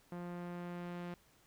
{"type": "tone with low-pass filter sweep", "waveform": "sawtooth", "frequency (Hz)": 175.3, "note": "F3", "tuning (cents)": 7, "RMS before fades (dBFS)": -44, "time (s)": [0.12, 1.14], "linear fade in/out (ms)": 2, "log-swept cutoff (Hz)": [1400, 2800], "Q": 0.81, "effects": ["pink hiss -68 dBFS RMS until 1.46 s"]}